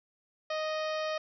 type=harmonic tone; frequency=622.3 Hz; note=D#5; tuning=in tune; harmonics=1 / 2 / 3 / 4 / 5 / 6 / 7 / 8 / 9; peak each=-32 / -38 / -42 / -44 / -46 / -48 / -49 / -50 / -51 dBFS; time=0.5-1.18 s; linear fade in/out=5 ms; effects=none